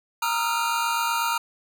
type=tone cluster; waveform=square; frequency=932 / 1251 / 1360 / 1408 / 2423 Hz; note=A#5 / D#6 / F6 / F6 / D#7; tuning=-1 / +9 / -46 / +14 / -47 cents; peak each=-26 / -31 / -30 / -34 / -35 dBFS; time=0.22-1.38 s; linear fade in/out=5 ms; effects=none